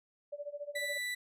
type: tone with tremolo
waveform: sine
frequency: 581 Hz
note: D5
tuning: 19 cents flat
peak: -36 dBFS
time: 0.32-0.98 s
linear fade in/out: 10 ms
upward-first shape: sine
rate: 14 Hz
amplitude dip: 90%
type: tone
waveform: 35% pulse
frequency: 1975.5 Hz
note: B6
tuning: in tune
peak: -33 dBFS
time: 0.75-1.15 s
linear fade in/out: 10 ms
effects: resampled to 32000 Hz